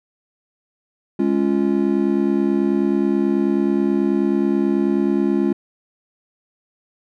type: chord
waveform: triangle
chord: Db major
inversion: second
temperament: just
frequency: 207.9 / 277.2 / 346.5 Hz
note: Ab3 / Db4 / F4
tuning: +2 / 0 / -14 cents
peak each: -18 dBFS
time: 1.19-5.53 s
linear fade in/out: 5 ms
effects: none